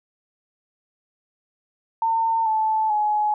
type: tone with pitch steps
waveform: sine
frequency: 905 / 873.7 / 843.4 Hz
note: A5 / A5 / G#5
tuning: +48 / -12 / +26 cents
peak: -18 dBFS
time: 2.02-3.34 s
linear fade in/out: 2 ms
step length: 440 ms
effects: none